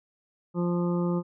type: harmonic tone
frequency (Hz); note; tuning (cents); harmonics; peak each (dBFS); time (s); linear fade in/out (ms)
174.61; F3; 0; 1 / 2 / 3 / 5 / 6 / 7; -25 / -30 / -35 / -41 / -43 / -41; 0.54-1.23; 50
effects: none